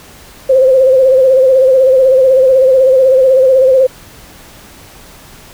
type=tone with vibrato; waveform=sine; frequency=523.3 Hz; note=C5; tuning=in tune; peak=-4 dBFS; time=0.49-3.87 s; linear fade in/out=10 ms; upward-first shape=sine; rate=16 Hz; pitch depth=53 cents each way; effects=pink hiss -37 dBFS RMS until 5.53 s